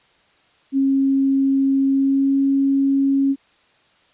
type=tone with pitch glide; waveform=sine; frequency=271.4 to 274.1 Hz; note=C#4 to C#4; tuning=-36 to -19 cents; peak=-14 dBFS; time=0.72-3.36 s; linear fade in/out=50 ms; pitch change=+17 cents; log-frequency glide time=1.89-2.37 s; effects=white hiss -57 dBFS RMS until 4.13 s + resampled to 8000 Hz